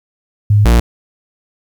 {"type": "tone pair in turn", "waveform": ["sine", "45% pulse"], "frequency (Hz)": [103.83, 58.59], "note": ["G#2", "A#1"], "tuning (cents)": [0, 9], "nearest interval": "minor seventh", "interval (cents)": 991, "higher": "first", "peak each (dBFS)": -6, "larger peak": "neither", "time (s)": [[0.5, 0.65], [0.65, 0.8]], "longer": "neither", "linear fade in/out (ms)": 5, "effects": ["8-bit"]}